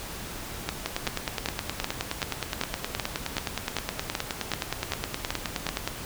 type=two click trains; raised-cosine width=0.2 ms; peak=-10 / -9 dBFS; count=49 / 14; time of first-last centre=0.86-5.876 / 0.69-5.69 s; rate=9.57 / 2.6 Hz; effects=pink hiss -38 dBFS RMS until 6.05 s